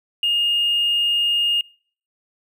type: tone with hard clipping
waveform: sine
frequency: 2840 Hz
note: F7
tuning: 28 cents sharp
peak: -17 dBFS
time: 0.23-1.61 s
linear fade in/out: 2 ms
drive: 1 dB
effects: noise-tail reverb RT60 0.5 s tail -25 dB re dry